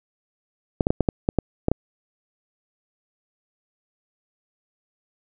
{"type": "clicks", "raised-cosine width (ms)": 2, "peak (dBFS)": -5, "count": 9, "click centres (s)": [0.808, 0.869, 0.905, 1.007, 1.088, 1.289, 1.387, 1.684, 1.716], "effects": []}